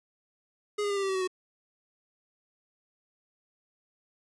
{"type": "tone with pitch steps", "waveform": "square", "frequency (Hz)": [415.3, 408.4, 401.6, 394.9, 388.4, 381.9, 375.6, 369.3], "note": ["G#4", "G#4", "G4", "G4", "G4", "G4", "F#4", "F#4"], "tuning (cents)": [0, -29, 42, 13, -16, -45, 26, -3], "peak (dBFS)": -28, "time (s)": [0.78, 1.276], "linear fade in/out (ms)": 10, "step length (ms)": 62, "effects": ["resampled to 22050 Hz", "10-bit"]}